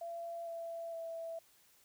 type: tone with pitch steps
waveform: sine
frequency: 678 / 669.4 / 661 Hz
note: E5 / E5 / E5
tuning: +49 / +26 / +5 cents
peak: -40 dBFS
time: 0.01-1.39 s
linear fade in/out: 5 ms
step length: 460 ms
effects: white hiss -67 dBFS RMS until 1.84 s